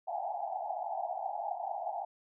pink band-pass noise, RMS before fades -37 dBFS, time 0.07-2.05 s, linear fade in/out 10 ms, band 670 to 850 Hz, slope 96 dB/octave, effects none

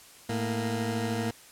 20% pulse tone pair together, 110 / 233.1 Hz, A2 / A#3, 0 / 0 cents, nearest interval octave + minor second, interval 1300 cents, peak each -26 dBFS, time 0.29-1.31 s, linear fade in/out 5 ms, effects white hiss -52 dBFS RMS until 1.51 s + low-pass 12000 Hz 12 dB/octave

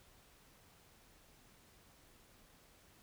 silence, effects pink hiss -65 dBFS RMS until 3.02 s

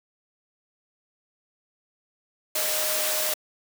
sine tone in noise, 618 Hz, D#5, 12 cents flat, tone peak -32 dBFS, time 2.55-3.34 s, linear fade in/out 5 ms, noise white, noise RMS -26 dBFS, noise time 2.55-3.34 s, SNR -9 dB, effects high-pass 400 Hz 12 dB/octave

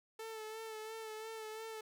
sawtooth tone with vibrato, 440 Hz, A4, in tune, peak -40 dBFS, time 0.19-1.81 s, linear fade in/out 5 ms, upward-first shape sine, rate 2.9 Hz, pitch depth 31 cents each way, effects none

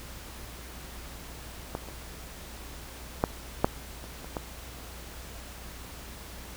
clicks, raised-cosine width 1 ms, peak -17 / -30 / -8 / -6 / -30 / -27 / -17 dBFS, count 7, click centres 1.751 / 1.887 / 3.239 / 3.645 / 4.041 / 4.245 / 4.368 s, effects added 60 Hz sine -45 dBFS peak until 6.56 s + pink hiss -45 dBFS RMS until 6.56 s

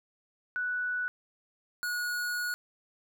sine / square tone pair in turn, 1480 / 1453.7 Hz, F#6 / F#6, 0 / -31 cents, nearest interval unison, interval 31 cents, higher first, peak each -29 / -31 dBFS, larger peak first, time 0.56-1.08 / 1.83-2.54 s, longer second, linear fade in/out 0 ms, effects none

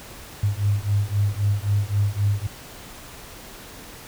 sine beating tone pair, 99.9 / 103.7 Hz, G2 / G#2, +33 / -2 cents, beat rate 3.8 Hz, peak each -22 dBFS, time 0.43-2.47 s, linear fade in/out 5 ms, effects pink hiss -41 dBFS RMS until 4.07 s

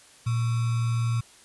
sine tone with sample-and-hold, 116.54 Hz, A#2, in tune, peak -22 dBFS, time 0.26-1.21 s, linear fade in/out 10 ms, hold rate 1225 Hz, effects white hiss -53 dBFS RMS until 1.44 s + resampled to 24000 Hz

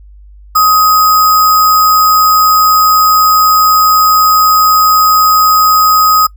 sine tone with sample-and-hold, 1256 Hz, D#6, 16 cents sharp, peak -4 dBFS, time 0.55-6.27 s, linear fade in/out 10 ms, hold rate 6300 Hz, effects noise-tail reverb RT60 0.1 s tail -21 dB re dry + added 50 Hz sine -33 dBFS peak until 6.36 s

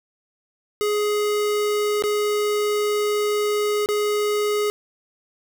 square tone with dropouts, 417.7 Hz, G#4, 10 cents sharp, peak -20 dBFS, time 0.81-4.7 s, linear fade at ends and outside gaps 0 ms, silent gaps 2.023-2.038 / 3.86-3.888 s, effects none

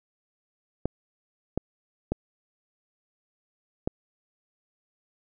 clicks, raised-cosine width 2 ms, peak -12 dBFS, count 4, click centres 0.856 / 1.576 / 2.12 / 3.875 s, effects none

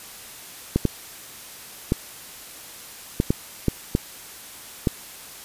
clicks, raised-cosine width 3 ms, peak -5 dBFS, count 8, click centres 0.76 / 0.853 / 1.921 / 3.201 / 3.305 / 3.683 / 3.951 / 4.872 s, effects white hiss -41 dBFS RMS until 5.44 s + resampled to 32000 Hz

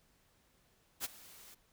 white noise with ADSR envelope, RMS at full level -36 dBFS, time 1-1.55 s, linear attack 45 ms, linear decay 24 ms, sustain -20 dB, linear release 13 ms, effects pink hiss -71 dBFS RMS until 1.72 s

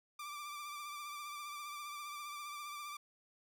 sawtooth tone with vibrato, 1177 Hz, D6, 3 cents sharp, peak -40 dBFS, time 0.19-2.97 s, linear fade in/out 5 ms, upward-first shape triangle, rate 15 Hz, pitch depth 44 cents each way, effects none

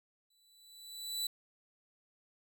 sawtooth tone with exponential growth, 3967 Hz, B7, 7 cents sharp, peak -29 dBFS, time 0.3-1.27 s, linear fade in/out 5 ms, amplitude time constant 210 ms, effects none

